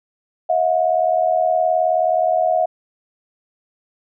sine tone pair together, 640.9 / 720 Hz, E5 / F#5, -49 / -47 cents, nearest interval major second, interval 202 cents, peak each -17 dBFS, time 0.49-2.66 s, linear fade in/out 10 ms, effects none

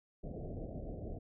pink low-pass noise, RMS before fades -43 dBFS, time 0.23-1.19 s, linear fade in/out 10 ms, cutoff 710 Hz, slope 96 dB/octave, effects none

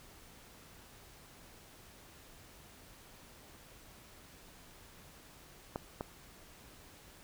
clicks, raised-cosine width 1 ms, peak -22 / -23 dBFS, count 2, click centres 5.759 / 6.009 s, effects pink hiss -57 dBFS RMS until 7.23 s

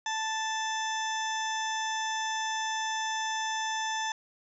harmonic tone with a mistuned harmonic, 880 Hz, A5, in tune, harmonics 1 / 2 / 3 / 4 / 6 / 7 / 8, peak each -32 / -35 / -45 / -38 / -44 / -40 / -48 dBFS, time 0.06-4.12 s, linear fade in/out 2 ms, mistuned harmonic 8, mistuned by +29 cents, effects none

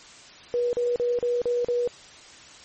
sine tone bursts, 484 Hz, B4, 35 cents flat, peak -21 dBFS, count 6, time 0.54-1.875 s, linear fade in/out 0 ms, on 190 ms, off 39 ms, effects white hiss -47 dBFS RMS until 2.64 s + MP3 32 kbps

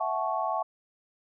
sine chord, F# minor seventh, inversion third, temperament equal with one note detuned, 659.3 / 740 / 866.9 / 1108.7 Hz, E5 / F#5 / A5 / C#6, 0 / 0 / -26 / 0 cents, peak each -32 dBFS, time 0-0.63 s, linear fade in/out 10 ms, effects none

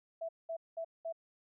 sine tone bursts, 659.3 Hz, E5, in tune, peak -36 dBFS, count 4, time 0.21-1.126 s, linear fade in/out 10 ms, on 79 ms, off 200 ms, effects none

